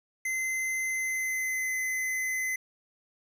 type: tone with pitch glide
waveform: square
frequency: 2062 to 2039 Hz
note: C7 to C7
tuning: -26 to -45 cents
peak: -29 dBFS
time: 0.25-2.56 s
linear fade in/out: 5 ms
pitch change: -19 cents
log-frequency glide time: 0.83-1.79 s
effects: none